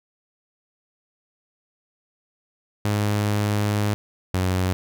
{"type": "tone pair in turn", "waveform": "sawtooth", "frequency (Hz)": [104, 92.65], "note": ["G#2", "F#2"], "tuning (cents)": [3, 3], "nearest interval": "major second", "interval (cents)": 200, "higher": "first", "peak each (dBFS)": -16, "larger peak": "neither", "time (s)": [[2.85, 3.94], [4.34, 4.73]], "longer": "first", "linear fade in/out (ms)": 0, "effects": []}